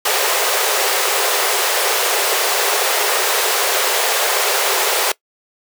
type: high-pass noise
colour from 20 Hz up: pink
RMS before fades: -17 dBFS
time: 0.05-5.12 s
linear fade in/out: 5 ms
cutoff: 380 Hz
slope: 96 dB/octave
effects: noise-tail reverb RT60 0.1 s tail -21 dB re dry